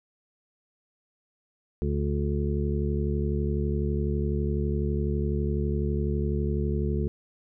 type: harmonic tone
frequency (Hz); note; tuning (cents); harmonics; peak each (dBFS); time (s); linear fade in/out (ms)
72; D2; -34; 1 / 2 / 3 / 5 / 6; -27 / -30 / -32 / -33 / -35; 1.82-7.08; 0
effects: none